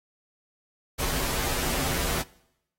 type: noise with comb filter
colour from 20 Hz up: pink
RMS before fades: -28 dBFS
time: 0.98-2.23 s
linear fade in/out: 20 ms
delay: 9.7 ms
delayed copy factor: -1
effects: noise-tail reverb RT60 0.8 s tail -22 dB re dry + AAC 48 kbps